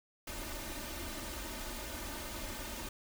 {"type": "noise with comb filter", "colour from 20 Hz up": "pink", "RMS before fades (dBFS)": -42, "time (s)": [0.27, 2.89], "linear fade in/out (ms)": 5, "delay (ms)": 3.3, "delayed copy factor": 0.75, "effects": []}